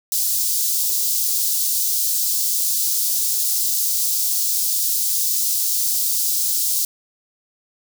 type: high-pass noise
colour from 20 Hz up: white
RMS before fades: -20 dBFS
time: 0.12-6.85 s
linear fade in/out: 2 ms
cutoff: 4600 Hz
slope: 24 dB/octave
effects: none